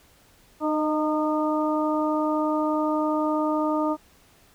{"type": "harmonic tone with a mistuned harmonic", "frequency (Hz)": 305.3, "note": "D#4", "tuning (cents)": -33, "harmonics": [1, 2, 3, 4], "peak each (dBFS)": [-24, -27, -29, -30], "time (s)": [0.6, 3.97], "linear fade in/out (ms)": 50, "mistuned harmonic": 2, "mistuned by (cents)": 21, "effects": ["pink hiss -57 dBFS RMS until 4.54 s"]}